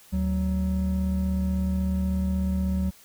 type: tone pair together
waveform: triangle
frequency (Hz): 74.61 / 187.5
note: D2 / F#3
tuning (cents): +28 / +23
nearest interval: octave + major third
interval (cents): 1595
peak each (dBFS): -24 / -23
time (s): 0.12-2.91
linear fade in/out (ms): 20
effects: white hiss -53 dBFS RMS until 3.04 s